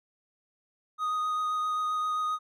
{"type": "tone with vibrato", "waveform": "triangle", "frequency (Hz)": 1244.5, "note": "D#6", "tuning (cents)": 0, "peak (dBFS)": -25, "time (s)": [0.98, 2.39], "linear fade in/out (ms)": 50, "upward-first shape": "triangle", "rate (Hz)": 7.6, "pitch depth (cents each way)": 13, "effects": []}